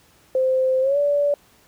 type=tone with pitch glide; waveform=sine; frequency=520 to 577 Hz; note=C5 to D5; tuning=-11 to -31 cents; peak=-16 dBFS; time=0.35-1.34 s; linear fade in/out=2 ms; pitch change=+180 cents; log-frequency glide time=0.81-0.98 s; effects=pink hiss -55 dBFS RMS until 1.67 s + high-pass 60 Hz 12 dB/octave